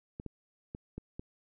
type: clicks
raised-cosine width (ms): 3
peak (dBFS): -27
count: 5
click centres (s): 0.199 / 0.263 / 0.749 / 0.98 / 1.195
effects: none